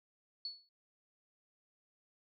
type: tone with exponential decay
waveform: sine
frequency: 4415 Hz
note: C#8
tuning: 8 cents flat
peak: -36 dBFS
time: 0.45-0.69 s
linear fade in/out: 2 ms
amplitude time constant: 51 ms
effects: none